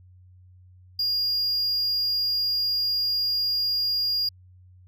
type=tone; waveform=triangle; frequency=4832 Hz; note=D8; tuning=48 cents sharp; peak=-21 dBFS; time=0.99-4.29 s; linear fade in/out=5 ms; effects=added 91 Hz sine -49 dBFS peak until 4.87 s